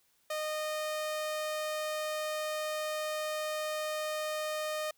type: tone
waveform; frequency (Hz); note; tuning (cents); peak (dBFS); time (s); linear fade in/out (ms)
sawtooth; 615; D#5; -20; -29; 0.3-4.91; 5
effects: white hiss -71 dBFS RMS until 4.97 s